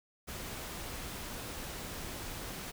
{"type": "noise", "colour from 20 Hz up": "pink", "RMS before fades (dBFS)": -42, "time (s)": [0.27, 2.72], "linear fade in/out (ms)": 20, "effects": []}